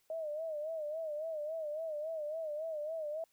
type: tone with vibrato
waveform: sine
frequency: 622.3 Hz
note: D#5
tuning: in tune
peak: -36 dBFS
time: 0.1-3.24 s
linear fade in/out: 2 ms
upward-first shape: sine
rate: 3.6 Hz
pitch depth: 93 cents each way
effects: white hiss -74 dBFS RMS until 3.32 s